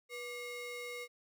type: ring-modulated tone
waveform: square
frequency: 833 Hz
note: G#5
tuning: 5 cents sharp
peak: -39 dBFS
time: 0.09-1.08 s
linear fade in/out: 50 ms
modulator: 1320 Hz
effects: none